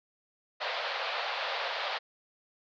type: band-pass noise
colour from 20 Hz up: pink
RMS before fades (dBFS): -34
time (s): 0.6-1.99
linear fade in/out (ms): 20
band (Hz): 520 to 4500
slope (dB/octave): 48
effects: none